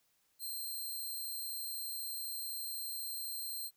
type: tone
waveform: 5% pulse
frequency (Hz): 4159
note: C8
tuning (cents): -11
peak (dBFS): -32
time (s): 0.39-3.71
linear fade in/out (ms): 50
effects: white hiss -75 dBFS RMS until 3.76 s